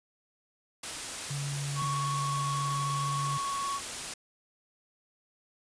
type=noise; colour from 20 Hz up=white; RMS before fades=-37 dBFS; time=0.83-4.14 s; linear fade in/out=5 ms
type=tone; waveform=sine; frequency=141.5 Hz; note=C#3; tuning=36 cents sharp; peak=-32 dBFS; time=1.3-3.38 s; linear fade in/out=10 ms
type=tone with vibrato; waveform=triangle; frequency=1110 Hz; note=C#6; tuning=2 cents sharp; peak=-29 dBFS; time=1.75-3.81 s; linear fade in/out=50 ms; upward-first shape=triangle; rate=19 Hz; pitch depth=24 cents each way
type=tone with exponential decay; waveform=sine; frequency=160.4 Hz; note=E3; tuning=47 cents flat; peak=-31 dBFS; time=1.82-1.9 s; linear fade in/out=2 ms; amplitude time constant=17 ms
effects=resampled to 22050 Hz